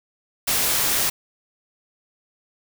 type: noise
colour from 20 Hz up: white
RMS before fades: -21 dBFS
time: 0.47-1.1 s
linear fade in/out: 10 ms
effects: none